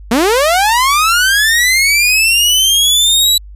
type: linear sweep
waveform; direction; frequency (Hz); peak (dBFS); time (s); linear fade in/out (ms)
sawtooth; up; 214.5 to 3951; -5; 0.11-3.38; 5
effects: added 50 Hz sine -30 dBFS peak until 3.55 s + resampled to 32000 Hz